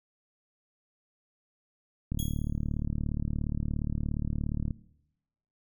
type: click train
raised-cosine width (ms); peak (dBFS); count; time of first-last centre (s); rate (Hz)
5; -19; 97; 2.12-4.708; 37.1
type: tone with exponential decay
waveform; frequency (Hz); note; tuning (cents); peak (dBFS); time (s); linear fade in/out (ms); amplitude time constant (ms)
10% pulse; 3322; G#7; 0; -26; 2.19-2.51; 1; 69
effects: noise-tail reverb RT60 0.9 s tail -21 dB re dry